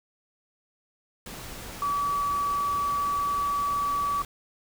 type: tone in noise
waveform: sine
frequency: 1145 Hz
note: D6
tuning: 44 cents flat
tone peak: -24 dBFS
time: 1.82-4.22 s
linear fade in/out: 2 ms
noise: pink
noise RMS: -40 dBFS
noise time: 1.26-4.25 s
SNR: +13 dB
effects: none